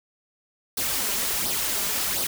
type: noise with flanger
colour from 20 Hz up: white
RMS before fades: -26 dBFS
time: 0.77-2.27 s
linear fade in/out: 5 ms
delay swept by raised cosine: 0.2 to 5 ms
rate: 1.4 Hz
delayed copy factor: +0.6
effects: none